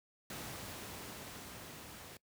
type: noise with level ramp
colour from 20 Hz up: pink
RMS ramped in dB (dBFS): -44 to -51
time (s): 0.3-2.17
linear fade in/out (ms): 2
effects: noise-tail reverb RT60 0.1 s tail -22 dB re dry + high-pass 80 Hz 12 dB/octave